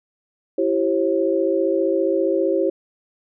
sine tone cluster, 333.5 / 388.5 / 540 Hz, E4 / G4 / C#5, +20 / -16 / -45 cents, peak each -21 dBFS, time 0.58-2.7 s, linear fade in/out 5 ms, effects none

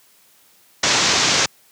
white low-pass noise, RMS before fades -17 dBFS, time 0.83-1.46 s, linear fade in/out 5 ms, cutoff 6800 Hz, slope 48 dB/octave, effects white hiss -54 dBFS RMS until 1.71 s + high-pass 100 Hz 12 dB/octave

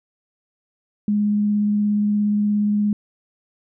sine tone with vibrato, 207.7 Hz, G#3, in tune, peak -16 dBFS, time 1.08-2.93 s, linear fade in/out 2 ms, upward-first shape sine, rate 17 Hz, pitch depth 9 cents each way, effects none

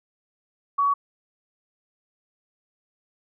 sine tone, 1128 Hz, C#6, 30 cents sharp, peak -18 dBFS, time 0.78-0.94 s, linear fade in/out 10 ms, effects none

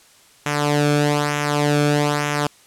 sawtooth tone with flanger, 146.83 Hz, D3, in tune, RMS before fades -19 dBFS, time 0.46-2.47 s, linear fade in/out 2 ms, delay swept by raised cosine 0.22 to 1.04 ms, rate 1.1 Hz, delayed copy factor -0.7, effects white hiss -51 dBFS RMS until 2.66 s + low-pass 10000 Hz 12 dB/octave

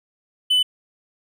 triangle tone, 3003 Hz, F#7, 25 cents sharp, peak -13 dBFS, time 0.5-0.63 s, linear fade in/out 10 ms, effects none

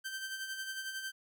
sawtooth tone with tremolo, 1557 Hz, G6, 12 cents flat, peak -33 dBFS, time 0.04-1.12 s, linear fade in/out 20 ms, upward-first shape sine, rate 11 Hz, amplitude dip 50%, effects none

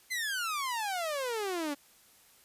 sawtooth exponential sweep, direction down, 2090 to 277.2 Hz, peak -28 dBFS, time 0.1-1.75 s, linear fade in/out 20 ms, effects white hiss -61 dBFS RMS until 2.44 s + resampled to 32000 Hz

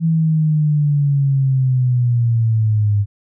sine linear sweep, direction down, 164.81 to 100.7 Hz, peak -12 dBFS, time 0-3.06 s, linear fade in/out 50 ms, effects none

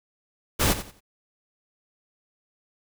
pink noise with echo, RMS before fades -21 dBFS, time 0.59-0.74 s, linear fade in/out 20 ms, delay 89 ms, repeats 3, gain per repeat -12 dB, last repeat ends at 1.007 s, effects none

